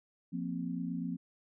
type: chord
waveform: sine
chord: F suspended fourth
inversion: none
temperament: equal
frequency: 174.61 / 233.1 / 261.6 Hz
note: F3 / Bb3 / C4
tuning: 0 / 0 / 0 cents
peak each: -37 / -40 / -38 dBFS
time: 0.32-1.17 s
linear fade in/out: 20 ms
effects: none